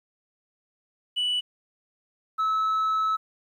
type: tone pair in turn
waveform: sine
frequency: 2960 / 1298.9 Hz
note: F#7 / E6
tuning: 0 / -26 cents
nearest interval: octave + major second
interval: 1426 cents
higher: first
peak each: -21 / -19 dBFS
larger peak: second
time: 1.16-1.41 / 2.38-3.17 s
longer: second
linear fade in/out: 20 ms
effects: tanh soft clip ceiling -21 dBFS + 10-bit